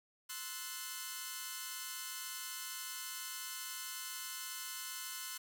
5% pulse chord, F# half-diminished seventh, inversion second, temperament equal with one note detuned, 1046.5 / 1310.9 / 1480 / 1760 Hz, C6 / E6 / F#6 / A6, 0 / -10 / 0 / 0 cents, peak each -35 / -38 / -34 / -40 dBFS, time 0.29-5.38 s, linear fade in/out 10 ms, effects none

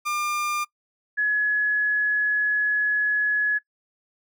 30% pulse / sine tone pair in turn, 1200 / 1692.7 Hz, D6 / G#6, +37 / +33 cents, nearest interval tritone, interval 596 cents, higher second, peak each -21 / -19 dBFS, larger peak second, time 0.05-0.65 / 1.17-3.59 s, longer second, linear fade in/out 20 ms, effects noise-tail reverb RT60 0.1 s tail -23 dB re dry

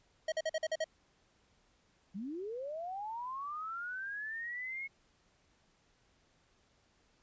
square tone bursts, 634 Hz, D#5, 32 cents sharp, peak -32 dBFS, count 7, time 0.28-0.843 s, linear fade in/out 5 ms, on 41 ms, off 46 ms
sine linear sweep, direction up, 177.5 to 2193 Hz, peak -38 dBFS, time 2.14-4.88 s, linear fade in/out 20 ms
effects pink hiss -71 dBFS RMS until 7.22 s + resampled to 16000 Hz

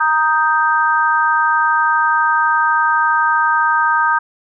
sine chord, Eb major, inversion second, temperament equal, 932.3 / 1244.5 / 1568 Hz, Bb5 / Eb6 / G6, 0 / 0 / 0 cents, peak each -16 dBFS, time 0-4.19 s, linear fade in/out 10 ms, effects none

